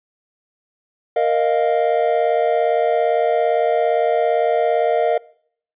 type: chord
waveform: triangle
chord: Bb suspended fourth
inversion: none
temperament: just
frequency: 466.2 / 621.6 / 699.2 Hz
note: Bb4 / Eb5 / F5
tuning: 0 / -2 / +2 cents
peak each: -17 dBFS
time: 1.16-5.18 s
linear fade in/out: 5 ms
effects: noise-tail reverb RT60 0.6 s tail -23 dB re dry + resampled to 8000 Hz